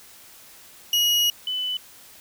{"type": "tone pair in turn", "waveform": ["35% pulse", "sine"], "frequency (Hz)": [2900, 3001], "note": ["F#7", "F#7"], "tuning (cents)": [-35, 24], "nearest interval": "minor second", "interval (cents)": 59, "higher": "second", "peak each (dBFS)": [-16, -24], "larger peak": "first", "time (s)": [[0.93, 1.3], [1.47, 1.77]], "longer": "first", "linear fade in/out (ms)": 2, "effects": ["white hiss -48 dBFS RMS until 2.2 s"]}